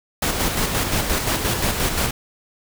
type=noise with tremolo; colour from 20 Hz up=pink; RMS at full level=-20 dBFS; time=0.22-2.11 s; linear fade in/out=5 ms; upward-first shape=square; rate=5.7 Hz; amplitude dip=40%; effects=none